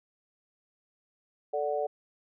sine chord, D major, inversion second, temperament equal with one note detuned, 440 / 584.6 / 740 Hz, A4 / D5 / F#5, 0 / -8 / 0 cents, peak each -32 / -31 / -33 dBFS, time 1.53-1.87 s, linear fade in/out 10 ms, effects none

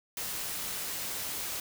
white noise, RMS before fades -36 dBFS, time 0.17-1.6 s, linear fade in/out 2 ms, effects none

